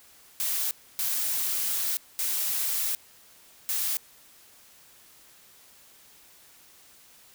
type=noise bursts at uneven times; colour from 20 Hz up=blue; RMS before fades=-28 dBFS; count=4; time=0.4-0.71 / 0.99-1.97 / 2.19-2.95 / 3.69-3.97 s; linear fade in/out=0 ms; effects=white hiss -55 dBFS RMS until 7.34 s